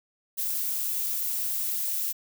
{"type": "noise", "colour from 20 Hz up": "violet", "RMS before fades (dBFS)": -29, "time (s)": [0.37, 2.13], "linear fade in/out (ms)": 20, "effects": []}